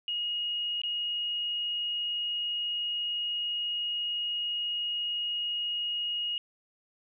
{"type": "tone with dropouts", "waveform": "sine", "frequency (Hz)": 2877, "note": "F#7", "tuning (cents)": -49, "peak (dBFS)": -29, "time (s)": [0.08, 6.38], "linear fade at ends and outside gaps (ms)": 1, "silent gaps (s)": [0.817, 0.835], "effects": []}